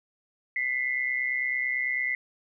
sine tone pair together, 2000 / 2129 Hz, B6 / C7, +21 / +30 cents, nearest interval minor second, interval 109 cents, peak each -27 / -30 dBFS, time 0.56-2.15 s, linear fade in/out 2 ms, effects none

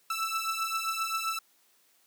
sawtooth beating tone pair, 1318.5 / 1326.1 Hz, E6 / E6, 0 / +10 cents, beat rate 7.6 Hz, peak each -29 dBFS, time 0.1-1.39 s, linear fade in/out 5 ms, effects white hiss -66 dBFS RMS until 2.06 s + high-pass 200 Hz 12 dB/octave

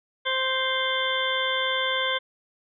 harmonic tone with a mistuned harmonic, 523.3 Hz, C5, in tune, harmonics 1 / 2 / 3 / 4 / 6 / 7, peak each -30 / -30 / -30 / -30 / -30 / -30 dBFS, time 0.25-2.19 s, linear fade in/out 20 ms, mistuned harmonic 7, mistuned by -78 cents, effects none

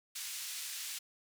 white band-pass noise, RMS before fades -42 dBFS, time 0.15-0.99 s, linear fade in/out 10 ms, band 2200 to 10000 Hz, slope 12 dB/octave, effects none

